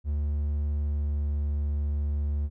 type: tone with pitch glide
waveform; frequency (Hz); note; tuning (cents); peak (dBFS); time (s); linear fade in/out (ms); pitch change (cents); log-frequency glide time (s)
triangle; 73.42 to 72.91; D2 to D2; 0 to -12; -23; 0.04-2.5; 50; -12; 0.7-1.25
effects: none